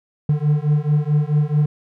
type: beating tone pair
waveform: triangle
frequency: 146.83 / 151.43 Hz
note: D3 / D#3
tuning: 0 / -47 cents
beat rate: 4.6 Hz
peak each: -16 dBFS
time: 0.29-1.66 s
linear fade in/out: 5 ms
effects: none